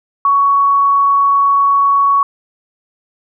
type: tone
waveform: sine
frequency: 1118 Hz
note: C#6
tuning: 14 cents sharp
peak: -8 dBFS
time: 0.25-2.23 s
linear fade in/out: 2 ms
effects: none